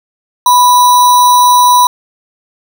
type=tone with sample-and-hold; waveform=sine; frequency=987.8 Hz; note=B5; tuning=in tune; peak=-3 dBFS; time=0.46-1.87 s; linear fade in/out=2 ms; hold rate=4900 Hz; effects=none